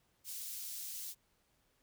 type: high-pass noise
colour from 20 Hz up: white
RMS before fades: -44 dBFS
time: 0.24-1.15 s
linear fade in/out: 50 ms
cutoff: 4400 Hz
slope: 12 dB/octave
effects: pink hiss -75 dBFS RMS until 1.82 s